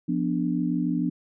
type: chord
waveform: sine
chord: B diminished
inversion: second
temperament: equal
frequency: 174.61 / 246.9 / 293.7 Hz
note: F3 / B3 / D4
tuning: 0 / 0 / 0 cents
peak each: -27 dBFS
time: 0.08-1.1 s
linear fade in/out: 10 ms
effects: none